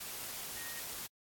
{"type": "tone in noise", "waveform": "sine", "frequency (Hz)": 1864.7, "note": "A#6", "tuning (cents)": 0, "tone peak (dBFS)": -49, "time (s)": [0.56, 0.8], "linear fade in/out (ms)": 10, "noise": "white", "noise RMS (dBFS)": -43, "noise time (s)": [0, 1.07], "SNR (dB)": -9, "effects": ["AAC 64 kbps"]}